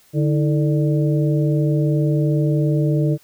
harmonic tone with a mistuned harmonic, 147.7 Hz, D3, 10 cents sharp, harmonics 1 / 2 / 3 / 4, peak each -16 / -22 / -26 / -28 dBFS, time 0.13-3.18 s, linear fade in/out 50 ms, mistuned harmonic 2, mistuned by +140 cents, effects white hiss -54 dBFS RMS until 3.23 s

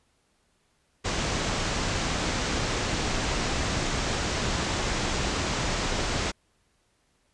pink low-pass noise, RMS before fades -28 dBFS, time 1.04-6.32 s, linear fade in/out 20 ms, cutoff 7600 Hz, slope 48 dB/octave, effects pink hiss -69 dBFS RMS until 7.33 s + resampled to 24000 Hz

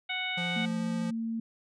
harmonic tone, 740 Hz, F#5, in tune, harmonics 1 / 2 / 3 / 4 / 5, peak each -40 / -40 / -33 / -38 / -38 dBFS, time 0.09-0.66 s, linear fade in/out 10 ms
square tone with vibrato, 174.1 Hz, F3, 5 cents flat, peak -34 dBFS, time 0.37-1.11 s, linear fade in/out 10 ms, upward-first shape sine, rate 14 Hz, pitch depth 11 cents each way
sine tone with pitch glide, 223.4 to 226.9 Hz, A3 to A#3, +27 to -47 cents, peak -30 dBFS, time 0.56-1.4 s, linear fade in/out 5 ms, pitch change +26 cents, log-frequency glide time 0.8-0.93 s
effects resampled to 22050 Hz

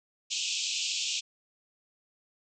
pink band-pass noise, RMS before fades -32 dBFS, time 0.3-1.21 s, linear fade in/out 20 ms, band 2500 to 7600 Hz, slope 96 dB/octave, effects none

